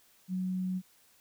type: tone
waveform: sine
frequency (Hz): 185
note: F#3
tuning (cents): 0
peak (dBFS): -30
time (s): 0.28-0.82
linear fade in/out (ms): 50
effects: white hiss -64 dBFS RMS until 1.2 s